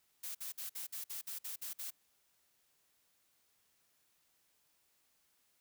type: noise bursts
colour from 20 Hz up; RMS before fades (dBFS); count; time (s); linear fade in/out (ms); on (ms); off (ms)
blue; -43; 10; 0.23-1.907; 10; 120; 53
effects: white hiss -75 dBFS RMS until 5.6 s

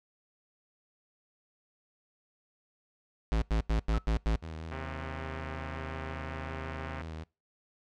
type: tone bursts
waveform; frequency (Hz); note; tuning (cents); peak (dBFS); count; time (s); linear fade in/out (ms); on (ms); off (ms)
square; 54.9; A1; -3; -26; 6; 3.32-4.357; 0; 97; 91
type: tone with exponential decay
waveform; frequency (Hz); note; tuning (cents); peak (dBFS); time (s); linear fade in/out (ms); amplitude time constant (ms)
sine; 1300; E6; -24; -35; 3.94-4.06; 0; 26
type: tone with vibrato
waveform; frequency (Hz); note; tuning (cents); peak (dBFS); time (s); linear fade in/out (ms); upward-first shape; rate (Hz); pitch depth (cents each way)
sawtooth; 80.1; E2; -49; -35; 4.42-7.24; 10; triangle; 5.4; 35
type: click train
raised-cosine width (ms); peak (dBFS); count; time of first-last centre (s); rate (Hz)
0.5; -26; 306; 4.72-7.013; 133
effects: noise-tail reverb RT60 0.3 s tail -25 dB re dry + low-pass 5000 Hz 12 dB/octave

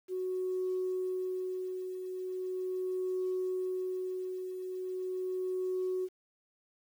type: tone with tremolo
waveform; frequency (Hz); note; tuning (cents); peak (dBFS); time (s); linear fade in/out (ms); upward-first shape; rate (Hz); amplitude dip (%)
sine; 370; F#4; 0; -29; 0.08-6.09; 50; triangle; 0.39; 60
effects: tanh soft clip ceiling -26 dBFS + 10-bit

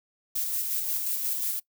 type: noise with tremolo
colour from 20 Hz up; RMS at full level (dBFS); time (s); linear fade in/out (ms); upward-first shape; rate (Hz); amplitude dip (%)
violet; -28; 0.35-1.6; 10; square; 5.6; 30
effects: noise-tail reverb RT60 0.1 s tail -21 dB re dry

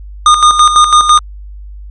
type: tone with tremolo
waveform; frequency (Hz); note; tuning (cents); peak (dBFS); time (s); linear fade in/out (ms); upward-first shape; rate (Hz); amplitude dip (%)
square; 1222; D#6; -32; -3; 0.26-1.19; 2; square; 6; 60
effects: added 50 Hz sine -26 dBFS peak until 1.9 s + resampled to 22050 Hz

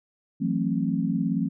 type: chord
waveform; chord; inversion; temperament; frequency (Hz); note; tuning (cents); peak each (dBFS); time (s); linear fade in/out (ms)
sine; F# half-diminished seventh; third; just; 166.5 / 185 / 222 / 266.4; E3 / F#3 / A3 / C4; +18 / 0 / +16 / +31; -28; 0.4-1.49; 20
effects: none

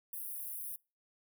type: high-pass noise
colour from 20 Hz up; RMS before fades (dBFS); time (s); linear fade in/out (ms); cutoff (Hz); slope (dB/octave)
white; -42; 0.13-0.76; 2; 9500; 96
effects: noise-tail reverb RT60 0.3 s tail -25 dB re dry

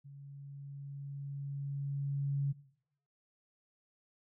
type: tone with level ramp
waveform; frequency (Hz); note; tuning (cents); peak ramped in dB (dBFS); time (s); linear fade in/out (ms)
sine; 140.2; C#3; +20; -48 to -29; 0.04-2.53; 20
effects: noise-tail reverb RT60 0.7 s tail -19 dB re dry

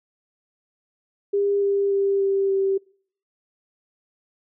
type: tone with pitch steps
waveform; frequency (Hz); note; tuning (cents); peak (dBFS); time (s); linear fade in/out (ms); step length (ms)
sine; 402.3 / 398.8 / 395.4 / 392 / 388.6; G4 / G4 / G4 / G4 / G4; +45 / +30 / +15 / 0 / -15; -18; 1.33-2.78; 10; 290
effects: noise-tail reverb RT60 0.6 s tail -26 dB re dry

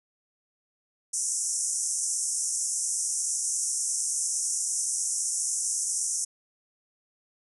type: band-pass noise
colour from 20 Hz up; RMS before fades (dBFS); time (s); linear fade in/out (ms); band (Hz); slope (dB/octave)
white; -29; 1.13-6.25; 10; 5600 to 10000; 96
effects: none

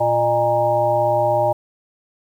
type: harmonic tone with a mistuned harmonic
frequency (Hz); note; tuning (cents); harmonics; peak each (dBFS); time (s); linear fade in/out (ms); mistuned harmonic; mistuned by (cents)
116.8; A#2; +4; 1 / 3 / 5 / 7 / 8; -26 / -28 / -17 / -20 / -24; 0-1.53; 10; 5; +63
effects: 8-bit

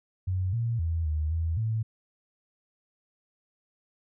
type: tone with pitch steps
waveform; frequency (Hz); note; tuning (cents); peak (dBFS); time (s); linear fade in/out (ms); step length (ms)
sine; 92.6 / 116.4 / 82.5 / 77 / 82 / 111.1; F#2 / A#2 / E2 / D#2 / E2 / A2; +2 / -2 / +2 / -17 / -9 / +17; -25; 0.27-1.83; 10; 260
effects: none

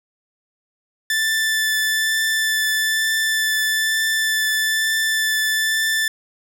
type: tone with vibrato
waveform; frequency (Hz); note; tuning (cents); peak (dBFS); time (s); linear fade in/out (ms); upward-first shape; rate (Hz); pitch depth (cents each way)
sawtooth; 1760; A6; 0; -14; 1.1-6.08; 2; triangle; 1.1; 10
effects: none

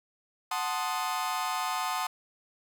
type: chord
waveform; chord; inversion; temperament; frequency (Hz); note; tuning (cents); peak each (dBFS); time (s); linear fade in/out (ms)
40% pulse; F# diminished seventh; none; equal; 740 / 880 / 1046.5 / 1244.5; F#5 / A5 / C6 / Eb6; 0 / 0 / 0 / 0; -34; 0.51-2.07; 5
effects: none

